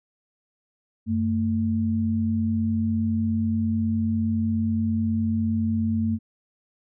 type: tone pair together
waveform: sine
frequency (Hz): 94 / 223.6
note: F#2 / A3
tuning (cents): +28 / +28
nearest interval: octave + minor third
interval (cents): 1500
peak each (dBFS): -26 / -22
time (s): 1.06-6.19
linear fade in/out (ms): 50
effects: none